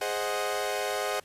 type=chord; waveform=sawtooth; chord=Ab dominant seventh; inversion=none; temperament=equal; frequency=415.3 / 523.3 / 622.3 / 740 Hz; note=Ab4 / C5 / Eb5 / Gb5; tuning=0 / 0 / 0 / 0 cents; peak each=-30 dBFS; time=0.01-1.2 s; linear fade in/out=5 ms; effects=pink hiss -58 dBFS RMS until 1.24 s + resampled to 32000 Hz